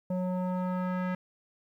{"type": "tone with low-pass filter sweep", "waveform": "square", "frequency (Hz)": 182.8, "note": "F#3", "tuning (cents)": -21, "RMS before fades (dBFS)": -31, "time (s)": [0.1, 1.15], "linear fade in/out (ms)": 5, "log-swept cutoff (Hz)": [630, 1800], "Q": 1.8, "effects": ["11-bit"]}